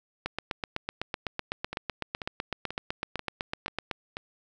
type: two click trains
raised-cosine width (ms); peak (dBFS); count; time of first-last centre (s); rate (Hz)
0.3; -19 / -14; 6 / 30; 1.73-4.169 / 0.26-3.912; 2.05 / 7.94
effects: none